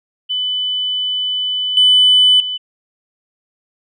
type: tone with level steps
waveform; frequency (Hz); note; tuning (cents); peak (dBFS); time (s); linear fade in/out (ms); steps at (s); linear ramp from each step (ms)
sine; 3000; F#7; +23; -16 / -6 / -19; 0.29-2.58; 20; 1.77 / 2.4; 2
effects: tanh soft clip ceiling -2 dBFS